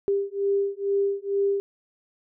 sine beating tone pair, 397.1 / 399.3 Hz, G4 / G4, +22 / +32 cents, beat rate 2.2 Hz, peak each -25 dBFS, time 0.08-1.6 s, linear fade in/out 0 ms, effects none

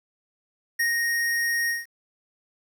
square tone with ADSR envelope, 1864.7 Hz, A#6, in tune, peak -21 dBFS, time 0.79-1.86 s, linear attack 11 ms, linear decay 130 ms, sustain -2 dB, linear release 170 ms, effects 9-bit

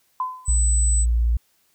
sine tone with exponential decay, 1018 Hz, C6, 48 cents flat, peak -19 dBFS, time 0.2-0.59 s, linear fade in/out 2 ms, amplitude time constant 83 ms
sine tone, 8000 Hz, B8, 21 cents sharp, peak -22 dBFS, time 0.45-1.06 s, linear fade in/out 50 ms
sine tone with pitch glide, 60.6 to 57.9 Hz, B1 to A#1, -32 to -11 cents, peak -16 dBFS, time 0.48-1.37 s, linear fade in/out 5 ms, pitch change -79 cents, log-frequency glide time 0.87-1.13 s
effects white hiss -64 dBFS RMS until 1.74 s

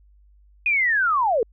sine linear sweep, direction down, 2500 to 414.9 Hz, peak -17 dBFS, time 0.66-1.43 s, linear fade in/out 2 ms, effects added 50 Hz sine -51 dBFS peak until 1.52 s

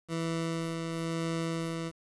20% pulse tone with tremolo, 164.81 Hz, E3, in tune, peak -25 dBFS, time 0.08-1.92 s, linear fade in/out 50 ms, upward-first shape sine, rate 1 Hz, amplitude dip 30%, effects resampled to 22050 Hz + 9-bit

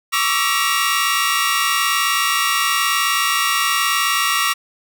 sawtooth tone cluster, 1117 / 1176 / 1327 / 1908 / 2808 Hz, C#6 / D6 / E6 / A#6 / F7, +13 / +2 / +11 / +40 / +9 cents, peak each -19 dBFS, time 0.12-4.54 s, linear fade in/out 20 ms, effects none

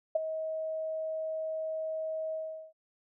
sine tone with ADSR envelope, 635 Hz, D#5, 35 cents sharp, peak -21 dBFS, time 0.15-2.73 s, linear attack 7 ms, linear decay 17 ms, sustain -11 dB, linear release 400 ms, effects none

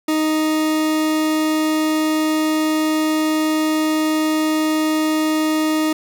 40% pulse tone, 311.3 Hz, D#4, 1 cent sharp, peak -15 dBFS, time 0.08-5.93 s, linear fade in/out 5 ms, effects none

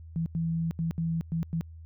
sine tone bursts at uneven times, 164.81 Hz, E3, in tune, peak -26 dBFS, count 6, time 0.16-0.26 / 0.35-0.71 / 0.79-0.91 / 0.98-1.21 / 1.32-1.43 / 1.53-1.61 s, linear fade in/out 0 ms, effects added 81 Hz sine -43 dBFS peak until 1.85 s

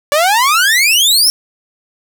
sawtooth exponential sweep, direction up, 564 to 5550 Hz, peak -5 dBFS, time 0.12-1.3 s, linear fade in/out 0 ms, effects none

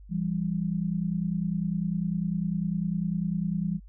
sine tone pair together, 167.91 / 197.9 Hz, E3 / G3, +32 / +17 cents, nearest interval minor third, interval 285 cents, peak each -28 / -29 dBFS, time 0.09-3.8 s, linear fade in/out 50 ms, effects added 49 Hz sine -45 dBFS peak until 3.88 s

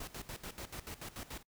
pink noise with tremolo, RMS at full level -44 dBFS, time 0-1.43 s, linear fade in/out 5 ms, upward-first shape square, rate 6.9 Hz, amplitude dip 80%, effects noise-tail reverb RT60 0.1 s tail -25 dB re dry

